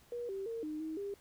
sine tone with pitch steps, 479.5 / 389.2 / 457.8 / 306.4 / 316.4 / 401.2 Hz, A#4 / G4 / A#4 / D#4 / D#4 / G4, +49 / -12 / -31 / -27 / +29 / +40 cents, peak -37 dBFS, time 0.12-1.14 s, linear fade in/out 2 ms, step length 170 ms, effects pink hiss -64 dBFS RMS until 1.2 s

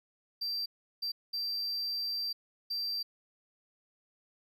triangle tone bursts at uneven times, 4699 Hz, D8, in tune, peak -31 dBFS, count 4, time 0.41-0.66 / 1.02-1.12 / 1.33-2.33 / 2.7-3.03 s, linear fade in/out 10 ms, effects none

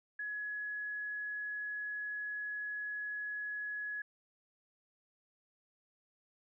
sine tone, 1686 Hz, G#6, 26 cents sharp, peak -37 dBFS, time 0.19-4.02 s, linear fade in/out 5 ms, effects none

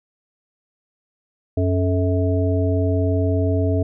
harmonic tone with a mistuned harmonic, 92.3 Hz, F#2, 4 cents flat, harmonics 1 / 3 / 5 / 7, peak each -18 / -23 / -25 / -26 dBFS, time 1.57-3.83 s, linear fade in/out 5 ms, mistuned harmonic 5, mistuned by -99 cents, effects none

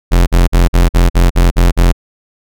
45% pulse tone bursts, 43.65 Hz, F1, in tune, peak -5 dBFS, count 9, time 0.11-1.926 s, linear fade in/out 20 ms, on 160 ms, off 47 ms, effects none

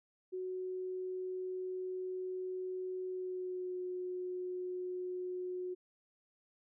sine tone with pitch glide, 370 to 363.9 Hz, F#4 to F#4, 0 to -29 cents, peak -37 dBFS, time 0.32-5.75 s, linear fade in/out 20 ms, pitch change -29 cents, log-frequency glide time 3.08-3.8 s, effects none

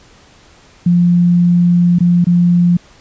sine tone with dropouts, 174.8 Hz, F3, 2 cents sharp, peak -7 dBFS, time 0.86-2.77 s, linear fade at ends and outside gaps 5 ms, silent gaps 1.987-2.005 / 2.244-2.268 s, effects pink hiss -45 dBFS RMS until 3 s + resampled to 16000 Hz

